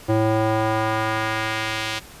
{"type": "tone with band-pass filter sweep", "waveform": "square", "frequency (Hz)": 110, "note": "A2", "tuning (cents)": 0, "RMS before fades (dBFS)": -22, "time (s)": [0.08, 2], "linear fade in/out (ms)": 20, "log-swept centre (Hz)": [450, 3400], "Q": 0.98, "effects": ["pink hiss -43 dBFS RMS until 2.2 s", "resampled to 32000 Hz"]}